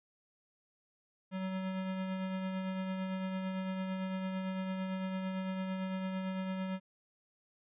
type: tone with tremolo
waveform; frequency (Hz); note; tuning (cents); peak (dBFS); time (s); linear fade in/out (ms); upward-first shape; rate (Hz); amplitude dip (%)
square; 188.4; F#3; +32; -34; 1.31-6.8; 50; triangle; 8.9; 35
effects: resampled to 8000 Hz